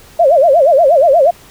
sine tone with vibrato, 607 Hz, D#5, 43 cents flat, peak -5 dBFS, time 0.19-1.31 s, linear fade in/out 10 ms, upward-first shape sine, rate 8.4 Hz, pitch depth 250 cents each way, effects pink hiss -41 dBFS RMS until 1.5 s

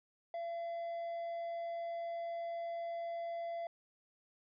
triangle tone, 678 Hz, E5, 49 cents sharp, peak -36 dBFS, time 0.34-3.67 s, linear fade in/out 2 ms, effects resampled to 11025 Hz

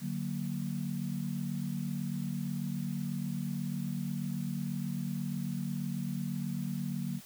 sine chord, D augmented, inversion none, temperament equal, 146.83 / 185 / 233.1 Hz, D3 / F#3 / A#3, 0 / 0 / 0 cents, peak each -37 / -36 / -38 dBFS, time 0-7.21 s, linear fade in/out 50 ms, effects white hiss -53 dBFS RMS until 7.25 s

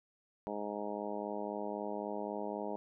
harmonic tone, 103.83 Hz, G#2, in tune, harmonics 2 / 3 / 4 / 5 / 6 / 7 / 8 / 9, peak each -44 / -45 / -43 / -45 / -43 / -48 / -46 / -47 dBFS, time 0.47-2.76 s, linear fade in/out 0 ms, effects none

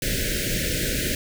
pink band-stop noise, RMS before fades -25 dBFS, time 0.02-1.15 s, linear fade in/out 2 ms, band 610 to 1500 Hz, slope 96 dB/octave, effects none

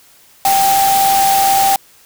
sine tone in noise, 784 Hz, G5, in tune, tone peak -10 dBFS, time 0.45-1.76 s, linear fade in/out 2 ms, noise white, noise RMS -18 dBFS, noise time 0.45-1.76 s, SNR +5 dB, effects white hiss -47 dBFS RMS until 2.05 s

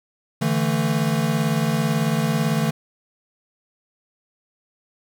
square chord, D suspended second, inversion none, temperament equal with one note detuned, 146.83 / 164.81 / 222.2 Hz, D3 / E3 / A3, 0 / 0 / +17 cents, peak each -24 dBFS, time 0.41-2.71 s, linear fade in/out 10 ms, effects 9-bit

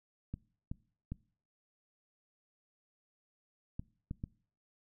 clicks, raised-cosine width 5 ms, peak -26 dBFS, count 6, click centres 0.34 / 0.715 / 1.12 / 3.795 / 4.111 / 4.239 s, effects noise-tail reverb RT60 0.5 s tail -23 dB re dry

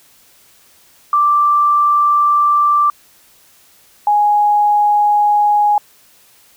sine tone pair in turn, 1174.7 / 830.6 Hz, D6 / G#5, 0 / 0 cents, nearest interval tritone, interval 600 cents, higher first, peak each -9 dBFS, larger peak neither, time 1.13-2.9 / 4.07-5.78 s, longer first, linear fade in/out 2 ms, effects white hiss -49 dBFS RMS until 6.56 s

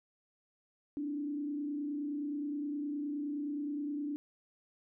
sine tone with frequency modulation, 291.3 Hz, D4, 14 cents flat, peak -34 dBFS, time 0.97-4.16 s, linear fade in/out 0 ms, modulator 29.6 Hz, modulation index 0.54, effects none

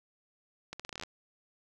accelerating click train, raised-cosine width 0.2 ms, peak -23 dBFS, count 11, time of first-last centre 0.73-1.035 s, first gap 66 ms, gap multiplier 0.81, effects none

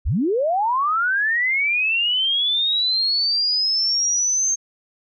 sine linear sweep, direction up, 34.67 to 6390 Hz, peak -17 dBFS, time 0.05-4.56 s, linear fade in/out 20 ms, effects none

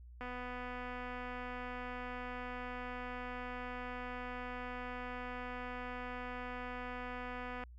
click train, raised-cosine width 0.5 ms, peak -30 dBFS, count 1843, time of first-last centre 0.21-7.637 s, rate 248 Hz, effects added 60 Hz sine -51 dBFS peak until 7.78 s

